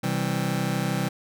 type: chord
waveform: sawtooth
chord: C major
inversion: none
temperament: just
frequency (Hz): 130.81 / 163.52 / 196.22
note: C3 / E3 / G3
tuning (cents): 0 / -14 / +2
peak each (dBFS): -24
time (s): 0.03-1.09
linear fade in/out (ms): 10
effects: none